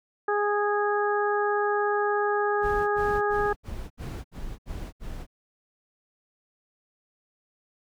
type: harmonic tone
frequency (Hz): 413.2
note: G#4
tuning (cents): -9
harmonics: 1 / 2 / 3 / 4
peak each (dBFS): -25 / -28 / -30 / -31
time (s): 0.28-3.53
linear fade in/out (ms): 5
type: noise bursts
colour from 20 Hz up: brown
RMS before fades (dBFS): -35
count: 8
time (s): 2.61-5.267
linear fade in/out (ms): 50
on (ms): 270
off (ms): 71
effects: none